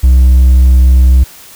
sine tone with hard clipping, 64 Hz, C2, 38 cents flat, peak -3 dBFS, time 0.03-1.24 s, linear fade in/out 10 ms, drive 2 dB, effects white hiss -35 dBFS RMS until 1.55 s

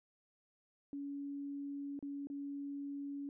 sine tone with dropouts, 282.2 Hz, C#4, 31 cents sharp, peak -40 dBFS, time 0.93-3.29 s, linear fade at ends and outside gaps 1 ms, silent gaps 1.991-2.026 / 2.271-2.3 s, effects none

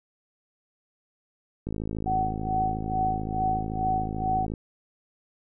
click train, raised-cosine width 3 ms, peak -19 dBFS, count 155, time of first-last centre 1.67-4.538 s, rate 53.7 Hz
sine tone with tremolo, 753 Hz, F#5, 30 cents sharp, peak -22 dBFS, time 2.06-4.46 s, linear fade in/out 10 ms, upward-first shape sine, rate 2.3 Hz, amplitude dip 90%
effects none

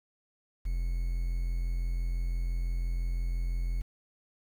triangle tone with quantisation, 42.95 Hz, F1, 28 cents flat, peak -26 dBFS, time 0.65-3.82 s, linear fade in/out 10 ms, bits 9, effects none

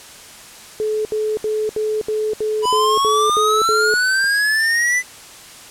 sine tone bursts, 430 Hz, A4, 40 cents flat, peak -17 dBFS, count 10, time 0.8-3.939 s, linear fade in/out 0 ms, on 250 ms, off 71 ms
square exponential sweep, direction up, 980 to 2017 Hz, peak -15 dBFS, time 2.62-5.03 s, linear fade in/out 50 ms
click, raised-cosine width 1 ms, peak -24 dBFS, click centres 4.243 s
effects white hiss -39 dBFS RMS until 5.7 s + low-pass 10000 Hz 12 dB/octave

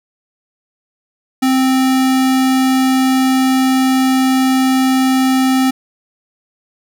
square tone, 261.6 Hz, C4, in tune, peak -11 dBFS, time 1.42-5.71 s, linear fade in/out 10 ms, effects none

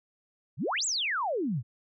sine exponential two-way sweep, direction up then down, 103.83 to 8070 to 103.83 Hz, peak -27 dBFS, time 0.57-1.63 s, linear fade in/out 50 ms, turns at 0.85 s, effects none

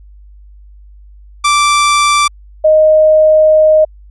sawtooth / sine tone pair in turn, 1171 / 621.5 Hz, D6 / D#5, -5 / -2 cents, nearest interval major seventh, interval 1097 cents, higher first, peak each -4 dBFS, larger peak neither, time 1.44-2.28 / 2.64-3.85 s, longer second, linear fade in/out 10 ms, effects added 50 Hz sine -35 dBFS peak until 4.1 s + resampled to 24000 Hz

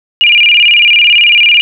sine tone with vibrato, 2616 Hz, E7, 14 cents flat, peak -3 dBFS, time 0.21-1.61 s, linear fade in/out 0 ms, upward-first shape square, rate 18 Hz, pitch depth 160 cents each way, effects none

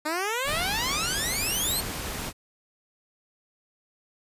10% pulse exponential sweep, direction up, 296.9 to 4400 Hz, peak -18 dBFS, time 0.05-1.81 s, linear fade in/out 10 ms
pink noise, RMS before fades -33 dBFS, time 0.44-2.33 s, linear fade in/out 50 ms
effects resampled to 32000 Hz

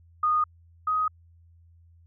sine tone pair in turn, 1232 / 1255 Hz, D#6 / D#6, -17 / +15 cents, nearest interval unison, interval 32 cents, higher second, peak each -20 / -22 dBFS, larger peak first, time 0.23-0.44 / 0.87-1.08 s, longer neither, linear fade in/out 5 ms, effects added 84 Hz sine -53 dBFS peak until 2.06 s

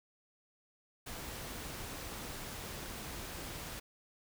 pink noise, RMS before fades -44 dBFS, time 1.06-3.8 s, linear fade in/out 10 ms, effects none

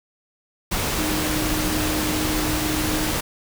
sine tone in noise, 308 Hz, D#4, 17 cents flat, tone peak -25 dBFS, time 0.98-3.12 s, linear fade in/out 10 ms, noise pink, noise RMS -24 dBFS, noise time 0.71-3.21 s, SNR -4 dB, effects none

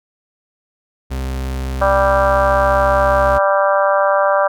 40% pulse tone, 65.41 Hz, C2, in tune, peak -19 dBFS, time 1.1-3.39 s, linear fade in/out 20 ms
harmonic tone, 196 Hz, G3, in tune, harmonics 3 / 4 / 5 / 6 / 7 / 8, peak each -14 / -20 / -20 / -19 / -23 / -23 dBFS, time 1.81-4.48 s, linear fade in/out 10 ms
effects none

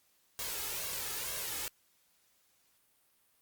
white noise with flanger, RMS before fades -38 dBFS, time 0.39-1.68 s, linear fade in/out 0 ms, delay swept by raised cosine 1.8 to 2.36 ms, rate 2.1 Hz, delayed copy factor +0.6, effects white hiss -71 dBFS RMS until 3.41 s + Opus 48 kbps

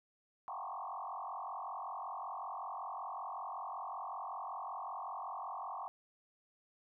sine tone with frequency modulation, 932.3 Hz, A#5, in tune, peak -40 dBFS, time 0.48-5.88 s, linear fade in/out 0 ms, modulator 45.3 Hz, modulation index 4.9, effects none

